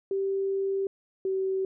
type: tone pair in turn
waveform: sine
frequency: 389.9 / 381.9 Hz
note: G4 / G4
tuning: -9 / -45 cents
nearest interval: unison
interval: 36 cents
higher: first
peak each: -25 dBFS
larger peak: neither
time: 0.11-0.87 / 1.25-1.65 s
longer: first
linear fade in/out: 2 ms
effects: none